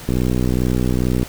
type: click train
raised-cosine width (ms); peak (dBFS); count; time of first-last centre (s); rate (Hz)
3; -6; 72; 0.09-1.23; 62.3
effects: pink hiss -36 dBFS RMS until 1.28 s